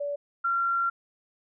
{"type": "tone pair in turn", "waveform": "sine", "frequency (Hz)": [575, 1373.1], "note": ["D5", "F6"], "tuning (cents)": [-37, -30], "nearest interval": "octave + minor third", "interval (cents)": 1507, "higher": "second", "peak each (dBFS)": [-28, -23], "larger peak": "second", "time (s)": [[0, 0.16], [0.44, 0.9]], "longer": "second", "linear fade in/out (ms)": 10, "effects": []}